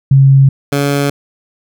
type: tone pair in turn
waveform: sine / 15% pulse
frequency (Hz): 136.1 / 141.88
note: C#3 / C#3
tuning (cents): -31 / +41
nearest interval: minor second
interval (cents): 72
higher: second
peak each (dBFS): -3 / -5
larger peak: first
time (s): 0.11-0.49 / 0.72-1.1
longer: neither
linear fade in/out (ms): 5
effects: none